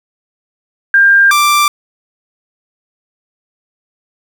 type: tone pair in turn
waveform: sine / sawtooth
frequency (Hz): 1598 / 1177.6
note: G6 / D6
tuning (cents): +33 / +4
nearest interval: perfect fourth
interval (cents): 529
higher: first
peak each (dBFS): -4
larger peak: neither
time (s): 0.94-1.31 / 1.31-1.68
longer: neither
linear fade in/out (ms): 2
effects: 7-bit